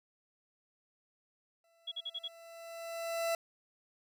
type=tone with exponential growth; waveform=40% pulse; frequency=668 Hz; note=E5; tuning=23 cents sharp; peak=-29 dBFS; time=1.64-3.35 s; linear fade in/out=2 ms; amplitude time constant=370 ms
type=tone bursts; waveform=sine; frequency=3340 Hz; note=G#7; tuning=9 cents sharp; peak=-36 dBFS; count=5; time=1.87-2.282 s; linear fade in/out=10 ms; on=48 ms; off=43 ms
effects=none